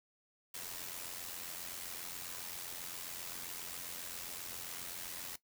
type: noise with amplitude modulation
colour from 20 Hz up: white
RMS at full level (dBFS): -42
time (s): 0.54-5.36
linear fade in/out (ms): 5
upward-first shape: sine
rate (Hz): 87.5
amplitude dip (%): 60
effects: noise-tail reverb RT60 0.1 s tail -17 dB re dry